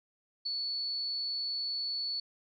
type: tone with ADSR envelope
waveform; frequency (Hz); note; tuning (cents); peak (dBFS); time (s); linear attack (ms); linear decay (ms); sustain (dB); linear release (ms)
sine; 4435; C#8; 0; -29; 0.45-2.2; 15; 3; -3; 4
effects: none